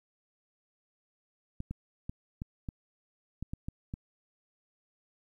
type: clicks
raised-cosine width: 5 ms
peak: -24 dBFS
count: 9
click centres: 1.604 / 1.71 / 2.095 / 2.419 / 2.688 / 3.426 / 3.535 / 3.685 / 3.939 s
effects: 11-bit